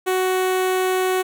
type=tone with notch filter; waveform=sawtooth; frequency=372 Hz; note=F#4; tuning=9 cents sharp; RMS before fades=-20 dBFS; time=0.06-1.23 s; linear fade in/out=20 ms; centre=5000 Hz; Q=1.8; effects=none